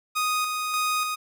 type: tone with tremolo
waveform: sawtooth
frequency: 1244.5 Hz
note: D#6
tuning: in tune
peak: -19 dBFS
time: 0.15-1.16 s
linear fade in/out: 20 ms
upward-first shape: square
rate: 1.7 Hz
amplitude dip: 35%
effects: none